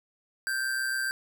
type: tone with amplitude modulation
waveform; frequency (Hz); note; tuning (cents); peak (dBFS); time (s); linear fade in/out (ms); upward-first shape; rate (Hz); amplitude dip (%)
square; 1568; G6; 0; -26; 0.47-1.11; 0; sine; 127; 50
effects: none